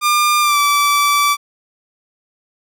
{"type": "tone with pitch glide", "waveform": "sawtooth", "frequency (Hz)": [1200, 1158.5], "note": ["D6", "D6"], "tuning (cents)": [37, -24], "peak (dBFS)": -8, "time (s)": [0.01, 1.37], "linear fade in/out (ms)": 50, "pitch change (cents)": -61, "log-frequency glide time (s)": [0.41, 0.59], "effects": []}